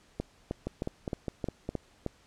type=two click trains; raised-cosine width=2 ms; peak=-18 / -19 dBFS; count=7 / 6; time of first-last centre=0.2-2.063 / 0.67-1.69 s; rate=3.22 / 4.9 Hz; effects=pink hiss -62 dBFS RMS until 2.26 s + low-pass 8000 Hz 12 dB/octave